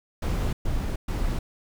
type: noise bursts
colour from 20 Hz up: brown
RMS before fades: -26 dBFS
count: 3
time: 0.22-1.39 s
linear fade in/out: 5 ms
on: 310 ms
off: 120 ms
effects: none